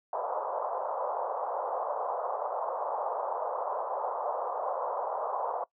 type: band-pass noise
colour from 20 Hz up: pink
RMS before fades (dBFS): -33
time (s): 0.13-5.64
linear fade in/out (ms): 2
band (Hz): 510 to 1100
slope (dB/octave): 48
effects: noise-tail reverb RT60 0.1 s tail -22 dB re dry